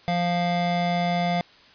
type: tone pair together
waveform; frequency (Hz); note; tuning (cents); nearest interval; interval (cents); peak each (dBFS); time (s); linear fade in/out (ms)
square; 174.62 / 698.5; F3 / F5; 0 / 0; 2 octaves; 2400; -25; 0.08-1.41; 0
effects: white hiss -52 dBFS RMS until 1.74 s + resampled to 11025 Hz